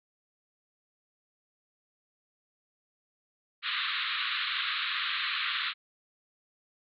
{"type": "band-pass noise", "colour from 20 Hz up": "white", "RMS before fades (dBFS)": -32, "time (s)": [3.62, 5.74], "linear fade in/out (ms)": 50, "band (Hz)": [1100, 4100], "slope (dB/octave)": 96, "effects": []}